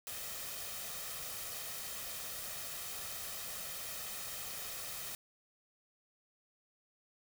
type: noise with comb filter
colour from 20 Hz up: white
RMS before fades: -43 dBFS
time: 0.07-5.15 s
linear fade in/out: 0 ms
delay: 1.6 ms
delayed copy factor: +0.5
effects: none